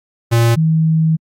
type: tone pair in turn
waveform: square / sine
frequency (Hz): 116.54 / 159.98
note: A#2 / D#3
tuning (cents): 0 / +48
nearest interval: perfect fourth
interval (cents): 548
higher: second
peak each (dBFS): -10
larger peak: neither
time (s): 0.31-0.56 / 0.56-1.17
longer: second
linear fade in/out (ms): 20
effects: AAC 64 kbps